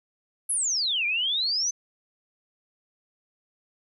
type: exponential two-way sweep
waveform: sine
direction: down then up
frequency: 11330 to 2340 to 6240 Hz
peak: -23 dBFS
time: 0.49-1.71 s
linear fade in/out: 10 ms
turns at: 1.06 s
effects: none